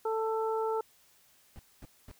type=harmonic tone; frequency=443.1 Hz; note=A4; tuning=12 cents sharp; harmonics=1 / 2 / 3; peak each=-30 / -34 / -39 dBFS; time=0.05-0.81 s; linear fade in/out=5 ms
type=noise bursts; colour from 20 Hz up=brown; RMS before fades=-46 dBFS; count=3; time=1.56-2.113 s; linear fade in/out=0 ms; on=31 ms; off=230 ms
effects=white hiss -64 dBFS RMS until 2.19 s